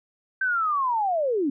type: linear sweep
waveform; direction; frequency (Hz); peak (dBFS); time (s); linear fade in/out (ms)
sine; down; 1568 to 258.4; -21; 0.41-1.5; 5
effects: none